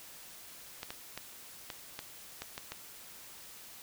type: clicks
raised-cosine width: 0.2 ms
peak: -22 dBFS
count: 8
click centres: 0.831 / 0.905 / 1.176 / 1.702 / 1.991 / 2.42 / 2.579 / 2.72 s
effects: white hiss -51 dBFS RMS until 3.82 s